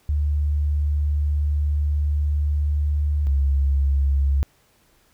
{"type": "tone pair in turn", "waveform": "sine", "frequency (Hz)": [73.6, 69.2], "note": ["D2", "C#2"], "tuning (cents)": [4, -2], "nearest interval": "minor second", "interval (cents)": 106, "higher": "first", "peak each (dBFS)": [-18, -16], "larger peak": "second", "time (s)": [[0.09, 3.27], [3.27, 4.43]], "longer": "first", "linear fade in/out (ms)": 0, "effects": ["pink hiss -60 dBFS RMS until 5.13 s"]}